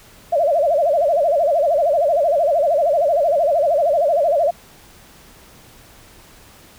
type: tone with vibrato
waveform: sine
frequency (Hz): 622.3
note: D#5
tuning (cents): 0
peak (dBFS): -13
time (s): 0.32-4.51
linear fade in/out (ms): 10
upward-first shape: sine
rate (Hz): 13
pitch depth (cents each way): 200
effects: pink hiss -46 dBFS RMS until 6.78 s